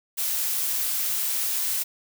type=noise; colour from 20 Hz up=blue; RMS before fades=-26 dBFS; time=0.17-1.84 s; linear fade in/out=20 ms; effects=none